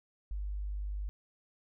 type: tone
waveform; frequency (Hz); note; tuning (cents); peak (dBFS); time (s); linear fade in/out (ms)
sine; 50.1; G1; +38; -34; 0.31-1.09; 0
effects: none